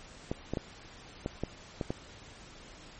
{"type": "clicks", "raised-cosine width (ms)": 2, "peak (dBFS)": -18, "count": 7, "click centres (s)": [0.315, 0.536, 0.572, 1.261, 1.436, 1.812, 1.905], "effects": ["pink hiss -51 dBFS RMS until 2.99 s", "MP3 32 kbps"]}